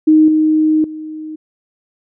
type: tone with level steps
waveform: sine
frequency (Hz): 311.1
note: D#4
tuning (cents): 0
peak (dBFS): -5 / -9 / -24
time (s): 0.07-1.36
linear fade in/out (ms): 10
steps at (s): 0.28 / 0.84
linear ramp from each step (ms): 2
effects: none